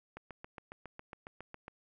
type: click train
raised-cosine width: 0.5 ms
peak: -30 dBFS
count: 12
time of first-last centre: 0.17-1.681 s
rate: 7.28 Hz
effects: none